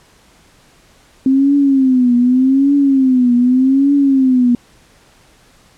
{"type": "tone with vibrato", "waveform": "sine", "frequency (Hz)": 262.1, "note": "C4", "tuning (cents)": 3, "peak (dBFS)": -8, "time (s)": [1.26, 4.55], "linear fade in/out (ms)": 2, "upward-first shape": "triangle", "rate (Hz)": 0.84, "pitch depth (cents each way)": 150, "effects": ["pink hiss -49 dBFS RMS until 5.77 s", "low-pass 10000 Hz 12 dB/octave"]}